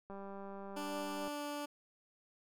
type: click train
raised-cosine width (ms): 1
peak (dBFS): -35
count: 233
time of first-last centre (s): 0.1-1.278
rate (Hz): 197
type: tone with pitch glide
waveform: 15% pulse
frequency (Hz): 293.7 to 291.7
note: D4 to D4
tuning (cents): 0 to -12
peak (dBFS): -33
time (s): 0.76-1.66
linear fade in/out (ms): 10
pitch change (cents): -12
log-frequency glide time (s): 1.22-1.43
effects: none